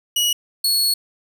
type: tone pair in turn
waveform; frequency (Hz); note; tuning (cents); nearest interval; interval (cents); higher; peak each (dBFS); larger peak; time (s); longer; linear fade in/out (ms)
sawtooth; 2913 / 4365; F#7 / C#8; -28 / -28; perfect fifth; 700; second; -13; neither; 0.16-0.33 / 0.64-0.94; second; 5
effects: none